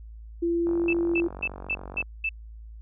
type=tone; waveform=sine; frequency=340 Hz; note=F4; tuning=46 cents flat; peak=-22 dBFS; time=0.42-1.28 s; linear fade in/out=10 ms
type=click train; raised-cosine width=1 ms; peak=-25 dBFS; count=65; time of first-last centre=0.67-2.026 s; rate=47.2 Hz
type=tone bursts; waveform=sine; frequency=2637 Hz; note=E7; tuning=in tune; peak=-24 dBFS; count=6; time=0.88-2.292 s; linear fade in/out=5 ms; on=52 ms; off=220 ms
effects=added 55 Hz sine -40 dBFS peak until 2.81 s